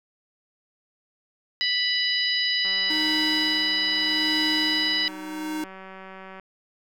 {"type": "harmonic tone", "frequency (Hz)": 987.8, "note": "B5", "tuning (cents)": 0, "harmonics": [2, 3, 4, 5], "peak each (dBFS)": [-27, -27, -27, -27], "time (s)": [1.61, 5.08], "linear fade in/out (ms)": 0}
{"type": "click train", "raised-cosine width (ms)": 0.5, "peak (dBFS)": -27, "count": 713, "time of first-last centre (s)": [2.65, 6.397], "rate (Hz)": 190}
{"type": "tone with tremolo", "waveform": "square", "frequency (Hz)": 309.5, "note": "D#4", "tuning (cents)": -9, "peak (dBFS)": -27, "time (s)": [2.9, 5.64], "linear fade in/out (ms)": 2, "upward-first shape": "sine", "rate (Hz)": 0.8, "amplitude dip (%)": 70}
{"effects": []}